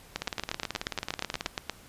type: two click trains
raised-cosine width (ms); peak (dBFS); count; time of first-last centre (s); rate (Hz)
0.2; -14 / -12; 24 / 14; 0.22-1.463 / 0.16-1.697; 18.5 / 8.46
effects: pink hiss -53 dBFS RMS until 1.88 s + resampled to 32000 Hz